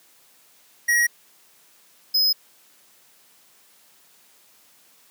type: tone pair in turn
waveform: square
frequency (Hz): 1899 / 5070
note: A#6 / D#8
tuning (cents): +32 / +32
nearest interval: octave + perfect fourth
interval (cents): 1700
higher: second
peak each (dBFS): -17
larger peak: neither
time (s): 0.88-1.07 / 2.14-2.33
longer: neither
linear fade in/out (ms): 10
effects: white hiss -56 dBFS RMS until 5.1 s + high-pass 150 Hz 12 dB/octave